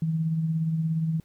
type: tone with tremolo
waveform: sine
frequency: 161.1 Hz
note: E3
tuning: 39 cents flat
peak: -21 dBFS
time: 0.02-1.2 s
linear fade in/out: 2 ms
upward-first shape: triangle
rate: 17 Hz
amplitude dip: 45%
effects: pink hiss -65 dBFS RMS until 1.24 s